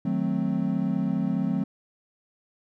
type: chord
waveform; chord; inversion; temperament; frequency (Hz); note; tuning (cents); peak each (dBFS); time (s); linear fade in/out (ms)
triangle; D# diminished seventh; none; equal; 155.56 / 185 / 220 / 261.6; D#3 / F#3 / A3 / C4; 0 / 0 / 0 / 0; -30 / -25 / -27 / -27; 0.05-1.64; 5
effects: none